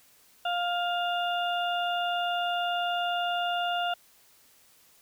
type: harmonic tone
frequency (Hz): 703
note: F5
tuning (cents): +11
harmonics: 1 / 2 / 4 / 5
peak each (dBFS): -28 / -33 / -34 / -40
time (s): 0.45-3.94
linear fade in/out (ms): 5
effects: white hiss -60 dBFS RMS until 5.01 s